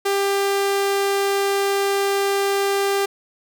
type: tone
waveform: sawtooth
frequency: 396.8 Hz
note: G4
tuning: 21 cents sharp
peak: -14 dBFS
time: 0.05-3.06 s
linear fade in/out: 10 ms
effects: none